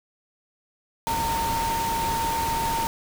sine tone in noise, 914 Hz, A#5, 34 cents flat, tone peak -24 dBFS, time 1.07-2.87 s, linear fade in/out 0 ms, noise pink, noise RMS -30 dBFS, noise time 1.07-2.87 s, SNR +3 dB, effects none

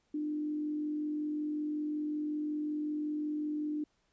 sine tone with frequency modulation, 300.7 Hz, D4, 41 cents sharp, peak -32 dBFS, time 0.14-3.84 s, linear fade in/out 5 ms, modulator 45.4 Hz, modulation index 0.23, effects pink hiss -75 dBFS RMS until 4.12 s + resampled to 16000 Hz

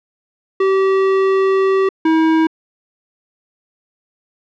square tone pair in turn, 385.1 / 321 Hz, G4 / E4, -31 / -46 cents, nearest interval minor third, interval 315 cents, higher first, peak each -12 / -11 dBFS, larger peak second, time 0.6-1.89 / 2.05-2.47 s, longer first, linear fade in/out 5 ms, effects low-pass 2000 Hz 12 dB/octave

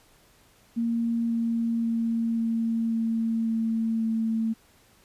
sine tone with pitch steps, 231.9 / 230.6 / 229.2 / 227.9 / 226.6 / 225.3 / 224 Hz, A#3 / A#3 / A#3 / A#3 / A#3 / A3 / A3, -9 / -19 / -29 / -39 / -49 / +41 / +31 cents, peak -23 dBFS, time 0.76-4.54 s, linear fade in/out 20 ms, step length 540 ms, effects pink hiss -59 dBFS RMS until 5.04 s + resampled to 32000 Hz

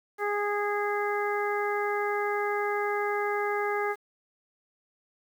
harmonic tone, 412 Hz, G#4, 14 cents flat, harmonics 1 / 2 / 3 / 4 / 5, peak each -29 / -32 / -34 / -35 / -36 dBFS, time 0.18-3.96 s, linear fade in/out 50 ms, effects 9-bit

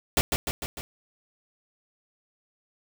pink noise with echo, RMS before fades -21 dBFS, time 0.17-0.21 s, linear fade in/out 0 ms, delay 150 ms, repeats 4, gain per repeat -4 dB, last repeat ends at 0.81 s, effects none

